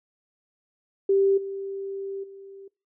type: tone with level steps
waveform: sine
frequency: 392 Hz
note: G4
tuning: in tune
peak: -17 / -30 / -41 dBFS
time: 1.09-2.68 s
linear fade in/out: 5 ms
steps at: 1.37 / 2.23 s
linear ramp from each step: 10 ms
effects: noise-tail reverb RT60 0.3 s tail -24 dB re dry